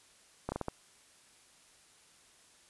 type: slowing click train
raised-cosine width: 1 ms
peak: -20 dBFS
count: 5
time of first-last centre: 0.49-0.684 s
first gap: 30 ms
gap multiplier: 1.33
effects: white hiss -62 dBFS RMS until 2.69 s + resampled to 24000 Hz